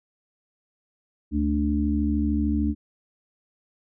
harmonic tone, 73.42 Hz, D2, in tune, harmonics 1 / 3 / 4, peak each -25 / -25 / -25 dBFS, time 1.31-2.75 s, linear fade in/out 50 ms, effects none

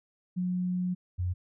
sine tone pair in turn, 180.9 / 90.11 Hz, F#3 / F#2, -39 / -45 cents, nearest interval octave, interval 1206 cents, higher first, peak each -27 dBFS, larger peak neither, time 0.36-0.95 / 1.18-1.34 s, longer first, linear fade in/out 20 ms, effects none

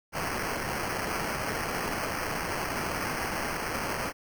violet noise with sample-and-hold, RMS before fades -32 dBFS, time 0.12-4.13 s, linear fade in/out 50 ms, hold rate 3675 Hz, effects none

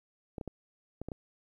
clicks, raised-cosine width 2 ms, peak -25 dBFS, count 6, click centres 0.382 / 0.412 / 0.477 / 1.016 / 1.086 / 1.118 s, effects 11-bit

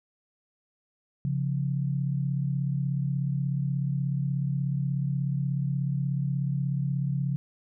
sine tone pair together, 136.8 / 173.36 Hz, C#3 / F3, -23 / -12 cents, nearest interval major third, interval 411 cents, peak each -26 / -31 dBFS, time 1.25-7.36 s, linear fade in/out 0 ms, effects none

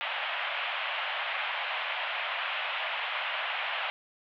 white band-pass noise, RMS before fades -33 dBFS, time 0.01-3.9 s, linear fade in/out 0 ms, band 600 to 3200 Hz, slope 48 dB/octave, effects none

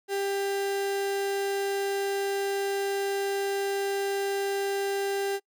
35% pulse tone, 396.2 Hz, G4, 18 cents sharp, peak -25 dBFS, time 0.08-5.4 s, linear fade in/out 50 ms, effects noise-tail reverb RT60 0.1 s tail -26 dB re dry

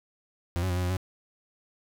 40% pulse tone with pitch steps, 86.5 / 93.2 / 88.8 / 90.8 / 89.4 / 93 Hz, F2 / F#2 / F2 / F#2 / F2 / F#2, -16 / +13 / +29 / -32 / +41 / +9 cents, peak -25 dBFS, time 0.56-0.968 s, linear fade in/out 0 ms, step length 68 ms, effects 11-bit

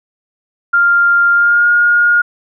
sine tone with pitch glide, 1396.9 to 1427.1 Hz, F6 to F6, 0 to +37 cents, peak -7 dBFS, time 0.73-2.22 s, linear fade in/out 10 ms, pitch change +37 cents, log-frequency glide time 1.33-1.68 s, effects none

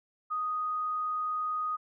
sine tone, 1244.5 Hz, D#6, in tune, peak -29 dBFS, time 0.3-1.77 s, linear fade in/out 20 ms, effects none

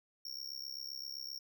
square tone with amplitude modulation, 5510 Hz, F8, 24 cents flat, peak -38 dBFS, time 0.25-1.39 s, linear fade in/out 5 ms, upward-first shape sine, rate 67.7 Hz, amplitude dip 95%, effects none

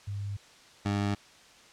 sine / 20% pulse tone pair in turn, 100.8 / 101.38 Hz, G2 / G#2, +49 / -41 cents, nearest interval unison, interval 10 cents, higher second, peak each -32 / -22 dBFS, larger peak second, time 0.07-0.37 / 0.85-1.15 s, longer neither, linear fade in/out 10 ms, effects white hiss -55 dBFS RMS until 1.72 s + low-pass 6000 Hz 12 dB/octave

